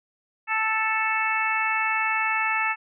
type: harmonic tone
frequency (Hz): 440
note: A4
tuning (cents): 0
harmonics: 2 / 3 / 4 / 5 / 6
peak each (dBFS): -28 / -28 / -28 / -28 / -28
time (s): 0.47-2.76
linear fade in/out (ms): 50
effects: none